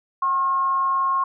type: tone with frequency modulation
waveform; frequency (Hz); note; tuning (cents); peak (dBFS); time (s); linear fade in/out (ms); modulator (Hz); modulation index
sine; 1079; C#6; -47; -18; 0.22-1.24; 5; 324; 0.21
effects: none